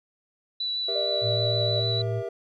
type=tone with vibrato; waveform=sine; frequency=3951 Hz; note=B7; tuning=in tune; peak=-26 dBFS; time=0.6-2.02 s; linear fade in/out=5 ms; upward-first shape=sine; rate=6.5 Hz; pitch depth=10 cents each way
type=chord; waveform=triangle; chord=E diminished; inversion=first; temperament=just; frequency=395.6 / 474.7 / 659.3 Hz; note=G4 / Bb4 / E5; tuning=+16 / +31 / 0 cents; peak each=-32 dBFS; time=0.88-2.29 s; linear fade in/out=5 ms
type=tone with tremolo; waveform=sine; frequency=598 Hz; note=D5; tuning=31 cents sharp; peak=-26 dBFS; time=0.95-1.8 s; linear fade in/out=5 ms; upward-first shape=triangle; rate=6.2 Hz; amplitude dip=35%
type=tone; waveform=sine; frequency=112.8 Hz; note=A2; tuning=44 cents sharp; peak=-26 dBFS; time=1.21-2.23 s; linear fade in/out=50 ms
effects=none